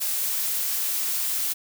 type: noise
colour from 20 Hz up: blue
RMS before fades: -26 dBFS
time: 0-1.54 s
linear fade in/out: 20 ms
effects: none